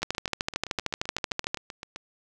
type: two click trains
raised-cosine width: 0.2 ms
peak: -20 / -9 dBFS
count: 16 / 21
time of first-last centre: 0.02-1.96 / 0.03-1.545 s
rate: 7.73 / 13.2 Hz
effects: none